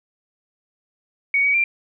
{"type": "tone with pitch steps", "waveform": "sine", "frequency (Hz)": [2238, 2262, 2369], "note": ["C#7", "C#7", "D7"], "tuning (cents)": [16, 34, 14], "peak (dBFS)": -15, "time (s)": [1.34, 1.64], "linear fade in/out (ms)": 2, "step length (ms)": 100, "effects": []}